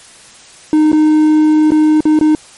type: tone with dropouts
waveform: triangle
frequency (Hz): 307.8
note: D#4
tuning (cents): -19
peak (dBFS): -4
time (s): 0.73-2.35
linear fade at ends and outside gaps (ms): 1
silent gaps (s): 0.918-0.929 / 1.706-1.719 / 2.006-2.054 / 2.19-2.211
effects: white hiss -39 dBFS RMS until 2.57 s + MP3 48 kbps